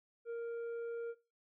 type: tone with tanh clipping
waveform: triangle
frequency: 466.2 Hz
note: A#4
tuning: in tune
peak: -39 dBFS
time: 0.25-1.15 s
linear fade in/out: 50 ms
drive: 9 dB
effects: noise-tail reverb RT60 0.3 s tail -20 dB re dry

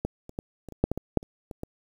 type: clicks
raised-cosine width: 2 ms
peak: -14 / -28 / -18 / -27 / -28 / -7 / -13 / -18 / -6 / -30 / -24 / -20 dBFS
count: 12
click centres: 0.05 / 0.294 / 0.389 / 0.687 / 0.723 / 0.84 / 0.916 / 0.976 / 1.173 / 1.229 / 1.512 / 1.634 s
effects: 8-bit

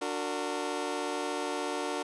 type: chord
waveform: 20% pulse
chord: D augmented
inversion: none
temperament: just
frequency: 293.7 / 367.1 / 458.9 Hz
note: D4 / F#4 / A#4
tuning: 0 / -14 / -27 cents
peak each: -31 dBFS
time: 0.01-2.03 s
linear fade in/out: 10 ms
effects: resampled to 24000 Hz

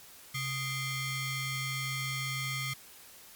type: ring-modulated tone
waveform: sawtooth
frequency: 1108.7 Hz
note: C#6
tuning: in tune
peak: -26 dBFS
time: 0.34-2.74 s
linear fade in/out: 10 ms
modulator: 975 Hz
effects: white hiss -53 dBFS RMS until 3.35 s + Opus 48 kbps

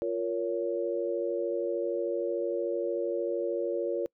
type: chord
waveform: sine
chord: Bb minor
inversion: second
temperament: just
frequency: 349.6 / 466.2 / 559.4 Hz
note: F4 / Bb4 / Db5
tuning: +2 / 0 / +16 cents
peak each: -32 dBFS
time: 0.02-4.06 s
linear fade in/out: 0 ms
effects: noise-tail reverb RT60 0.1 s tail -26 dB re dry

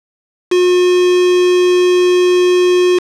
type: tone with quantisation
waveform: triangle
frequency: 360.3 Hz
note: F#4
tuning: 46 cents flat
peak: -6 dBFS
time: 0.51-2.99 s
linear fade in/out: 10 ms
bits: 3
effects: low-pass 6000 Hz 12 dB/octave

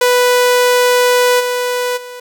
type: tone with level steps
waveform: sawtooth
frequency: 493.9 Hz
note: B4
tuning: in tune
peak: -5 / -11 / -24 dBFS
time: 0.01-2.2 s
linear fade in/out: 5 ms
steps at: 1.39 / 1.96 s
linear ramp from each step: 20 ms
effects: none

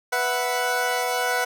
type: chord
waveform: 20% pulse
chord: B suspended fourth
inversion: none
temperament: equal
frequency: 493.9 / 659.3 / 740 Hz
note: B4 / E5 / F#5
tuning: 0 / 0 / 0 cents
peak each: -21 / -26 / -20 dBFS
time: 0.12-1.45 s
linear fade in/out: 10 ms
effects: none

